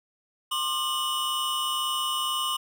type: tone cluster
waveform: square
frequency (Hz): 1061 / 1203 / 2945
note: C6 / D6 / F#7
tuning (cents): +24 / +41 / -9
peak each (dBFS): -32 / -33 / -29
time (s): 0.51-2.57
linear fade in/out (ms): 10
effects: none